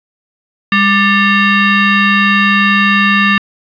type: tone with frequency modulation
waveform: sine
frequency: 784 Hz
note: G5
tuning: in tune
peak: -7 dBFS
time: 0.72-3.38 s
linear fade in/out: 2 ms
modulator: 985 Hz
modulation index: 2.4
effects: resampled to 11025 Hz + 7-bit